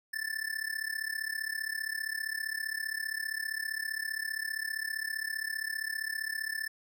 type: tone with amplitude modulation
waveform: square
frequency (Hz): 1760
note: A6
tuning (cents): 0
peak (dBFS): -30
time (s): 0.13-6.68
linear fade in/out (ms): 10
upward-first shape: sine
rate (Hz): 35.2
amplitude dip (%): 90
effects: none